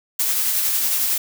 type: noise with tremolo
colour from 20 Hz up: blue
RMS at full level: -19 dBFS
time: 0.19-1.18 s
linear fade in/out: 5 ms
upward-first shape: triangle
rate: 11 Hz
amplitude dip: 30%
effects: none